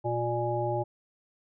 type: harmonic tone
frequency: 118.9 Hz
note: A#2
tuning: 35 cents sharp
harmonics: 1 / 3 / 5 / 7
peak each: -32 / -32 / -32 / -32 dBFS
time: 0.04-0.84 s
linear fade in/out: 20 ms
effects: none